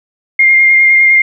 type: tone with vibrato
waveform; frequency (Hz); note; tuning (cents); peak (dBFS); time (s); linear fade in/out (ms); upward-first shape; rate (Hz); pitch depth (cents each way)
sine; 2118; C7; +21; -4; 0.39-1.22; 5; square; 9.8; 11
effects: none